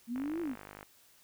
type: exponential two-way sweep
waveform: sine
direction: up then down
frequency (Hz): 226.6 to 349.2 to 226.6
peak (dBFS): -33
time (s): 0.07-0.56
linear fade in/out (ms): 50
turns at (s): 0.41
type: click train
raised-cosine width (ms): 0.5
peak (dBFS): -31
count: 35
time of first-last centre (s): 0.16-0.829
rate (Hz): 50.8
effects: white hiss -63 dBFS RMS until 1.23 s